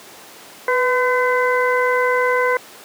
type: harmonic tone with a mistuned harmonic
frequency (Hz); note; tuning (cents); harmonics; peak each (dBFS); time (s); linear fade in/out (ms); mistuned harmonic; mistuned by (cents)
508; B4; +49; 1 / 2 / 3 / 4; -17 / -20 / -22 / -23; 0.68-2.57; 2; 1; -41
effects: pink hiss -40 dBFS RMS until 2.84 s + high-pass 300 Hz 12 dB/octave